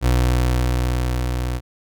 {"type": "tone with level ramp", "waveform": "30% pulse", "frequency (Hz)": 61.74, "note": "B1", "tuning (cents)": 0, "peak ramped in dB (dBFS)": [-11, -19], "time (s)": [0.01, 1.61], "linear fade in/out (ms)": 50, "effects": []}